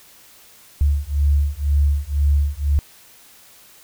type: beating tone pair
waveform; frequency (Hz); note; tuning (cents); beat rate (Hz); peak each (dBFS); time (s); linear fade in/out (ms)
sine; 71 / 73; C#2 / D2; +42 / -10; 2; -18; 0.81-2.79; 0
effects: white hiss -48 dBFS RMS until 3.83 s